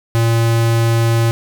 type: tone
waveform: square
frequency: 115.2 Hz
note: A#2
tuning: 20 cents flat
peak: -12 dBFS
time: 0.15-1.31 s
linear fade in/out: 0 ms
effects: 8-bit